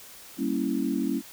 sine chord, G diminished seventh, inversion none, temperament equal, 196 / 233.1 / 277.2 / 329.6 Hz, G3 / Bb3 / Db4 / Fb4, 0 / 0 / 0 / 0 cents, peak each -32 / -30 / -28 / -31 dBFS, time 0.37-1.22 s, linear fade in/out 50 ms, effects white hiss -47 dBFS RMS until 1.32 s

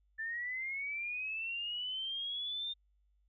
sine linear sweep, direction up, 1760 to 3639 Hz, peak -36 dBFS, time 0.18-2.74 s, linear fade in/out 20 ms, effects added 50 Hz sine -69 dBFS peak until 3.28 s

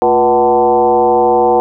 sine tone with frequency modulation, 619 Hz, D#5, 9 cents flat, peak -7 dBFS, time 0.02-1.6 s, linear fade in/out 0 ms, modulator 133 Hz, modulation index 2.1, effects none

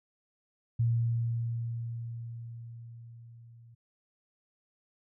sine tone with level ramp, 116.54 Hz, A#2, in tune, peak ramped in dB -23 to -52 dBFS, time 0.79-3.75 s, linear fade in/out 10 ms, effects none

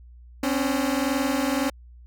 sawtooth tone pair together, 261.6 / 283.4 Hz, C4 / C#4, 0 / +38 cents, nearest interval minor second, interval 138 cents, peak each -21 dBFS, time 0.43-1.7 s, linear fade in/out 5 ms, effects added 60 Hz sine -44 dBFS peak until 2.06 s

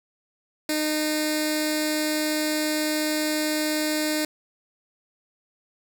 10% pulse tone with notch filter, 306.2 Hz, D#4, 28 cents flat, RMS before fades -25 dBFS, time 0.69-4.25 s, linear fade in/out 2 ms, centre 1100 Hz, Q 0.56, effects none

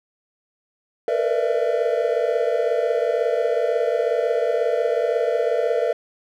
triangle tone cluster, 453.9 / 470.3 / 496 / 597 / 666 Hz, A#4 / A#4 / B4 / D5 / E5, -46 / +15 / +7 / +28 / +18 cents, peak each -23 dBFS, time 1.08-5.93 s, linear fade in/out 2 ms, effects none

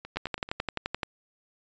two click trains, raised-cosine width 0.3 ms, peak -13 / -24 dBFS, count 11 / 6, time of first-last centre 0.17-1.032 / 0.05-0.599 s, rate 11.6 / 9.1 Hz, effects resampled to 16000 Hz

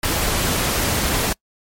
pink noise, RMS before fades -20 dBFS, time 0.03-1.33 s, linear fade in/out 5 ms, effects noise-tail reverb RT60 0.1 s tail -26 dB re dry + MP3 64 kbps

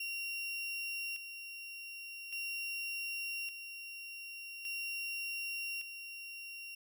35% pulse tone with tremolo, 2752 Hz, F7, 26 cents flat, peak -36 dBFS, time 0-6.75 s, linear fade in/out 5 ms, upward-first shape square, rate 0.43 Hz, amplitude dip 55%, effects none

